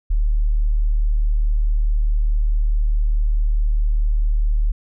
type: tone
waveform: sine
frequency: 37.65 Hz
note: D1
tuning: 44 cents sharp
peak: -14 dBFS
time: 0.1-4.72 s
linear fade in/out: 10 ms
effects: none